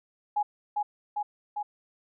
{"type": "tone with echo", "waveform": "sine", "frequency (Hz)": 832, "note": "G#5", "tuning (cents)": 3, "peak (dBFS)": -23, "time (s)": [0.36, 0.43], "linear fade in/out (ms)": 10, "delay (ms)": 400, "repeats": 3, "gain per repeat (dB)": -2, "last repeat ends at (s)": 1.63, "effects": []}